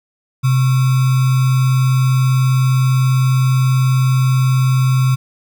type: tone with sample-and-hold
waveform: sine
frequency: 129.9 Hz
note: C3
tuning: 12 cents flat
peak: -10 dBFS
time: 0.43-5.16 s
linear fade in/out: 20 ms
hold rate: 1225 Hz
effects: none